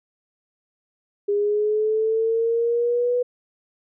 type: linear sweep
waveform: sine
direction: up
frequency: 405.8 to 493.9 Hz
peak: -18 dBFS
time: 1.28-3.23 s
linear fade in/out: 10 ms
effects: none